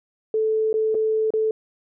sine tone with dropouts, 437.6 Hz, A4, 9 cents flat, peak -18 dBFS, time 0.34-1.51 s, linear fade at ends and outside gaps 2 ms, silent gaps 0.729-0.74 / 0.945-0.95 / 1.305-1.337 s, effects none

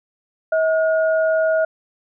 sine tone pair together, 640 / 1436.8 Hz, D#5 / F6, +49 / +49 cents, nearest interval octave + major second, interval 1400 cents, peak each -15 / -24 dBFS, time 0.52-1.65 s, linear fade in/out 5 ms, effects none

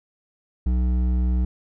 sine tone with hard clipping, 61.7 Hz, B1, 1 cent flat, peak -20 dBFS, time 0.66-1.45 s, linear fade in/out 5 ms, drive 9 dB, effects none

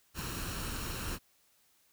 pink noise with comb filter, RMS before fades -38 dBFS, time 0.14-1.19 s, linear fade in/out 50 ms, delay 0.72 ms, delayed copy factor +0.5, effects white hiss -69 dBFS RMS until 1.92 s

